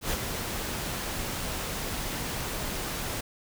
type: noise with ADSR envelope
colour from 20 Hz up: pink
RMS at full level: -28 dBFS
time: 0.01-3.21 s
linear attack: 100 ms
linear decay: 58 ms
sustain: -5 dB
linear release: 9 ms
effects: none